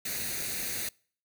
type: noise with comb filter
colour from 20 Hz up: white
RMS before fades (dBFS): -34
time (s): 0.05-0.89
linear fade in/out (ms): 5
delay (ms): 0.47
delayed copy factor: +0.65
effects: noise-tail reverb RT60 0.5 s tail -26 dB re dry